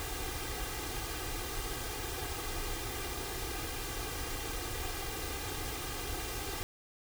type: noise with comb filter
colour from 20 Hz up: pink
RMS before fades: -38 dBFS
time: 0-6.63 s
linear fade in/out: 0 ms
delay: 2.5 ms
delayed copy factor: +0.8
effects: none